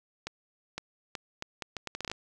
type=accelerating click train; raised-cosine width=0.2 ms; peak=-18 dBFS; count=13; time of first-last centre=0.27-2.116 s; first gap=510 ms; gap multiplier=0.73; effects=none